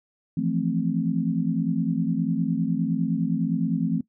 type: chord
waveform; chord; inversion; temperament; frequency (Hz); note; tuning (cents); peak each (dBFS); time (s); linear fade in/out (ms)
sine; F major seventh; third; equal; 164.81 / 174.61 / 220 / 261.6; E3 / F3 / A3 / C4; 0 / 0 / 0 / 0; -27; 0.37-4.01; 5
effects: noise-tail reverb RT60 0.1 s tail -19 dB re dry